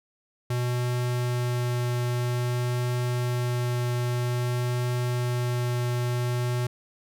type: tone with vibrato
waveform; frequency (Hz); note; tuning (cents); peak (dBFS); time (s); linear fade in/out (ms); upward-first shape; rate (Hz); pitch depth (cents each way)
square; 122.6; B2; -12; -25; 0.5-6.67; 5; triangle; 0.51; 8
effects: none